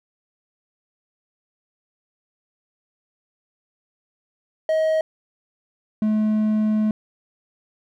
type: tone pair in turn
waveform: triangle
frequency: 633 / 214.8 Hz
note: D#5 / A3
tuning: +30 / -41 cents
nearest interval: octave + perfect fifth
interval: 1871 cents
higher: first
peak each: -15 dBFS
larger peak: neither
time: 4.69-5.01 / 6.02-6.91 s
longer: second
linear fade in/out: 2 ms
effects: none